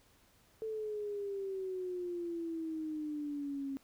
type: exponential sweep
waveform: sine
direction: down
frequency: 443.9 to 270.5 Hz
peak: -36 dBFS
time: 0.62-3.77 s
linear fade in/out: 0 ms
effects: pink hiss -67 dBFS RMS until 3.83 s